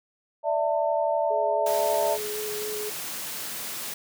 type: chord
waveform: sine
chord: D suspended second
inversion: none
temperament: equal with one note detuned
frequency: 587.3 / 659.3 / 898 Hz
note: D5 / E5 / A5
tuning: 0 / 0 / +35 cents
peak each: -26 / -25 / -28 dBFS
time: 0.43-2.18 s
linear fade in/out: 50 ms
type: tone with vibrato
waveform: sine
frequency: 423.1 Hz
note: G#4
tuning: 32 cents sharp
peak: -31 dBFS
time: 1.3-2.9 s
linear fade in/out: 10 ms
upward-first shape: square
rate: 3.8 Hz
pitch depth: 10 cents each way
type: high-pass noise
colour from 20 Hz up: white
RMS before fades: -34 dBFS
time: 1.66-3.94 s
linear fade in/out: 5 ms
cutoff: 110 Hz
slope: 96 dB/octave
effects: none